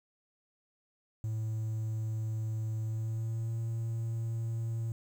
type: tone with pitch glide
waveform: triangle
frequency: 110 to 113.88 Hz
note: A2 to A#2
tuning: 0 to -40 cents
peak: -29 dBFS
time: 1.24-4.92 s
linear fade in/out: 0 ms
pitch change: +60 cents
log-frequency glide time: 2.83-3.55 s
effects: tanh soft clip ceiling -25 dBFS + 10-bit